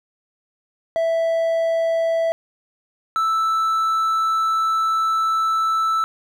triangle tone pair in turn, 659.3 / 1318.6 Hz, E5 / E6, 0 / 0 cents, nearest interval octave, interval 1200 cents, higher second, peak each -15 dBFS, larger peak neither, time 0.96-2.32 / 3.16-6.04 s, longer second, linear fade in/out 0 ms, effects none

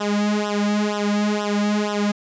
sawtooth tone with flanger, 207.5 Hz, G#3, 1 cent flat, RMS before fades -21 dBFS, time 0-2.12 s, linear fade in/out 10 ms, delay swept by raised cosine 0.44 to 2.84 ms, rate 2.1 Hz, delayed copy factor -1, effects resampled to 16000 Hz

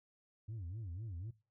sine tone with vibrato, 98 Hz, G2, in tune, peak -39 dBFS, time 0.48-1.31 s, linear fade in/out 10 ms, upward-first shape sine, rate 4 Hz, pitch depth 280 cents each way, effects noise-tail reverb RT60 0.3 s tail -19 dB re dry + tanh soft clip ceiling -40 dBFS

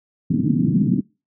white band-pass noise, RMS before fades -18 dBFS, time 0.3-1.01 s, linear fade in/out 10 ms, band 120 to 280 Hz, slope 48 dB/octave, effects noise-tail reverb RT60 0.3 s tail -26 dB re dry

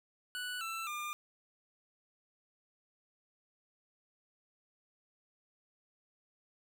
25% pulse tone with pitch steps, 1480 / 1333.9 / 1202.1 Hz, F#6 / E6 / D6, 0 / +20 / +40 cents, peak -34 dBFS, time 0.35-1.13 s, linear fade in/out 0 ms, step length 260 ms, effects none

